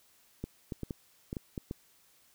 clicks, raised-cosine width 3 ms, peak -23 dBFS, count 8, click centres 0.44 / 0.722 / 0.833 / 0.908 / 1.329 / 1.368 / 1.578 / 1.711 s, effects white hiss -65 dBFS RMS until 2.34 s

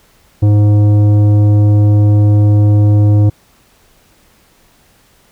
sine tone with tanh clipping, 104 Hz, G#2, 3 cents sharp, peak -7 dBFS, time 0.42-3.3 s, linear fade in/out 10 ms, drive 11 dB, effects pink hiss -50 dBFS RMS until 5.31 s

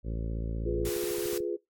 harmonic tone, 56 Hz, A1, 31 cents sharp, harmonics 1 / 2 / 3 / 4 / 5 / 6 / 7 / 8 / 9 / 10, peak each -32 / -38 / -42 / -44 / -46 / -48 / -49 / -50 / -51 / -52 dBFS, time 0.03-0.91 s, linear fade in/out 50 ms
sine chord, F diminished, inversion none, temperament equal, 349.2 / 415.3 / 493.9 Hz, F4 / Ab4 / Cb5, 0 / 0 / 0 cents, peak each -32 / -33 / -37 dBFS, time 0.65-1.57 s, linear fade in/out 20 ms
white noise, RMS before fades -39 dBFS, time 0.85-1.38 s, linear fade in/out 2 ms
click train, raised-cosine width 3 ms, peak -34 dBFS, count 8, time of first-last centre 0.89-1.405 s, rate 13.6 Hz
effects noise-tail reverb RT60 0.2 s tail -22 dB re dry + AAC 64 kbps

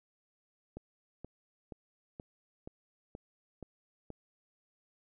click train, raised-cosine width 2 ms, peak -30 dBFS, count 8, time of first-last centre 0.77-4.103 s, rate 2.1 Hz, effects none

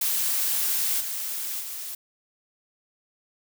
blue noise with level steps, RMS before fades -25 / -31 / -35 dBFS, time 0.01-1.95 s, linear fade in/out 5 ms, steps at 1 / 1.6 s, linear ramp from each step 10 ms, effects none

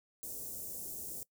white band-stop noise, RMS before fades -43 dBFS, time 0.23-1.23 s, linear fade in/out 0 ms, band 570 to 6900 Hz, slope 24 dB/octave, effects noise-tail reverb RT60 0.1 s tail -21 dB re dry

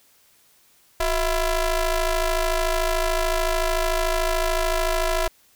sawtooth ring-modulated tone, 338.8 Hz, E4, 48 cents sharp, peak -13 dBFS, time 1-5.28 s, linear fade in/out 5 ms, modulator 312 Hz, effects white hiss -58 dBFS RMS until 5.55 s

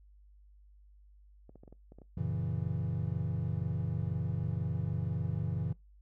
clicks, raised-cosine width 2 ms, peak -39 dBFS, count 8, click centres 1.494 / 1.557 / 1.635 / 1.678 / 1.726 / 1.921 / 1.986 / 2.018 s
triangle chord, F# dominant seventh, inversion none, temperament equal, 92.5 / 116.54 / 138.59 / 164.81 Hz, F#2 / A#2 / C#3 / E3, 0 / 0 / 0 / 0 cents, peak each -35 dBFS, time 2.17-5.73 s, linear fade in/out 5 ms
effects noise-tail reverb RT60 0.2 s tail -23 dB re dry + added 50 Hz sine -56 dBFS peak until 6.01 s

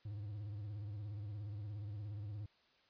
triangle tone with vibrato, 103.6 Hz, G#2, 4 cents flat, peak -40 dBFS, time 0.05-2.46 s, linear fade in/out 5 ms, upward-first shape sine, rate 17 Hz, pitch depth 93 cents each way, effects white hiss -71 dBFS RMS until 2.89 s + resampled to 11025 Hz

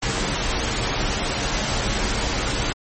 pink noise with comb filter, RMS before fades -23 dBFS, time 0.02-2.73 s, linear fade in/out 10 ms, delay 12 ms, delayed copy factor -0.5, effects MP3 32 kbps

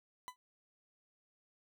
40% pulse tone with exponential decay, 1000 Hz, B5, 21 cents sharp, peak -38 dBFS, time 0.28-0.36 s, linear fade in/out 0 ms, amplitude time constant 17 ms, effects none

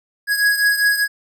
square beating tone pair, 1661.2 / 1666.2 Hz, G#6 / G#6, 0 / +5 cents, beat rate 5 Hz, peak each -16 / -21 dBFS, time 0.27-1.08 s, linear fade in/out 50 ms, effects none

